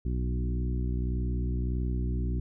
harmonic tone with a mistuned harmonic, 61.7 Hz, B1, 1 cent flat, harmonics 1 / 2 / 3 / 4 / 5 / 6, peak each -28 / -34 / -38 / -40 / -42 / -44 dBFS, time 0.05-2.4 s, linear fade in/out 5 ms, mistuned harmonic 2, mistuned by -16 cents, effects none

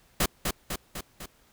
pink noise with echo, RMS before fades -24 dBFS, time 0.2-0.26 s, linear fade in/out 5 ms, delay 250 ms, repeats 4, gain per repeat -4 dB, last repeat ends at 1.26 s, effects pink hiss -62 dBFS RMS until 1.52 s

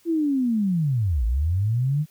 sine linear two-way sweep, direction down then up, 343.2 to 53 to 156.8 Hz, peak -19 dBFS, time 0.05-2.06 s, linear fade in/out 50 ms, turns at 1.25 s, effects white hiss -59 dBFS RMS until 2.1 s

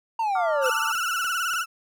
triangle exponential sweep, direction down, 932.3 to 493.9 Hz, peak -20 dBFS, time 0.19-0.7 s, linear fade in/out 5 ms
sine chord, D minor, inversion second, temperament equal with one note detuned, 893.3 / 1174.7 / 1396.9 Hz, A5 / D6 / F6, +26 / 0 / 0 cents, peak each -30 dBFS, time 0.35-0.92 s, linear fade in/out 5 ms
35% pulse tone with vibrato, 1396.9 Hz, F6, in tune, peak -22 dBFS, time 0.61-1.66 s, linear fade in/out 50 ms, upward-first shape sine, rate 19 Hz, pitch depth 110 cents each way
click train, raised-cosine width 0.3 ms, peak -27 dBFS, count 4, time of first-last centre 0.66-1.537 s, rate 3.42 Hz
effects none

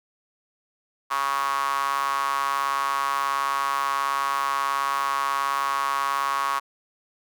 sawtooth tone with high-pass filter, 138.59 Hz, C#3, in tune, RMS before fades -25 dBFS, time 1.1-6.6 s, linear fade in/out 20 ms, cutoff 1100 Hz, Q 7.2, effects none

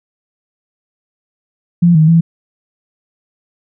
sine tone with pitch steps, 172.7 / 156.9 / 166 Hz, F3 / D#3 / E3, -19 / +15 / +12 cents, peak -5 dBFS, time 1.82-2.21 s, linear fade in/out 10 ms, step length 130 ms, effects none

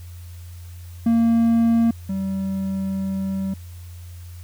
triangle tone pair in turn, 230.3 / 192.63 Hz, A#3 / G3, -21 / -30 cents, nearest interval minor third, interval 309 cents, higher first, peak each -12 / -20 dBFS, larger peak first, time 1.06-1.91 / 2.09-3.54 s, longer second, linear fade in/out 5 ms, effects added 87 Hz sine -35 dBFS peak until 4.43 s + white hiss -51 dBFS RMS until 4.43 s

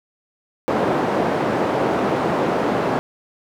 white band-pass noise, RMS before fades -20 dBFS, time 0.68-2.99 s, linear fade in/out 0 ms, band 180 to 670 Hz, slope 12 dB/octave, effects none

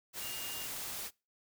sine tone in noise, 2821 Hz, F7, 17 cents sharp, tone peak -45 dBFS, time 0.19-0.69 s, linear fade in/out 50 ms, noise white, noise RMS -41 dBFS, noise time 0.13-1.11 s, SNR -7 dB, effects noise-tail reverb RT60 0.3 s tail -25 dB re dry

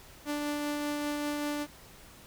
sawtooth tone with tremolo, 293.7 Hz, D4, in tune, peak -26 dBFS, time 0.25-1.67 s, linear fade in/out 50 ms, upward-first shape triangle, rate 5.1 Hz, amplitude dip 25%, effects pink hiss -53 dBFS RMS until 2.26 s

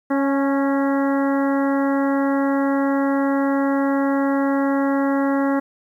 harmonic tone with a mistuned harmonic, 275.6 Hz, C#4, 10 cents flat, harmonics 1 / 2 / 3 / 4 / 5 / 6 / 7, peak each -18 / -24 / -28 / -30 / -32 / -34 / -35 dBFS, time 0.1-5.6 s, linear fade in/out 10 ms, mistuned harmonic 3, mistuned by +21 cents, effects 9-bit

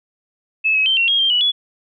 sine tone with pitch steps, 2601 / 2559 / 3118 / 2732 / 3262 / 3175 / 2944 / 3397 Hz, E7 / D#7 / G7 / F7 / G#7 / G7 / F#7 / G#7, -24 / +48 / -10 / -39 / -32 / +21 / -9 / +38 cents, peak -13 dBFS, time 0.64-1.52 s, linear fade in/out 20 ms, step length 110 ms, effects none

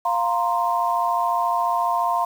sine chord, F suspended fourth, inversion none, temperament equal, 698.5 / 932.3 / 1046.5 Hz, F5 / Bb5 / C6, 0 / 0 / 0 cents, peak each -23 dBFS, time 0.05-2.25 s, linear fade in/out 5 ms, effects 7-bit

